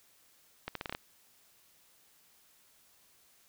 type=accelerating click train; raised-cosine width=0.3 ms; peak=-20 dBFS; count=7; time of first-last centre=0.68-0.949 s; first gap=73 ms; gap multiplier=0.8; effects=white hiss -65 dBFS RMS until 3.48 s